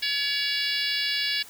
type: harmonic tone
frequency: 567 Hz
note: C#5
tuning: 39 cents sharp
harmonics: 3 / 4 / 5 / 6 / 7 / 8 / 9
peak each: -32 / -32 / -32 / -32 / -32 / -32 / -32 dBFS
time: 0.02-1.43 s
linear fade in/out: 10 ms
effects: white hiss -47 dBFS RMS until 1.49 s